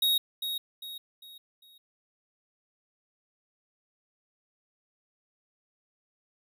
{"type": "tone with echo", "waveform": "square", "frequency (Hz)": 3765, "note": "A#7", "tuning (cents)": 16, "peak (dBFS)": -23, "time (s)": [0.02, 0.18], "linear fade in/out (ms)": 5, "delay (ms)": 400, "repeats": 4, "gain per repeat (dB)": -8, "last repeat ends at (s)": 1.78, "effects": []}